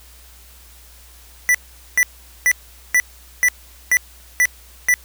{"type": "tone bursts", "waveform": "square", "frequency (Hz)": 1975.5, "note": "B6", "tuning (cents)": 0, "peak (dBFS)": -12, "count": 8, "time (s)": [1.49, 4.94], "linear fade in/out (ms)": 0, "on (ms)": 55, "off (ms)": 430, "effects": ["added 60 Hz sine -45 dBFS peak until 5.04 s", "white hiss -47 dBFS RMS until 5.04 s"]}